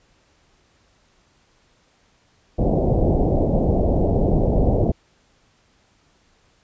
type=low-pass noise; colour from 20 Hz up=pink; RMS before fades=-18 dBFS; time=2.58-4.92 s; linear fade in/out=10 ms; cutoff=720 Hz; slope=48 dB/octave; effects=pink hiss -60 dBFS RMS until 6.63 s + resampled to 16000 Hz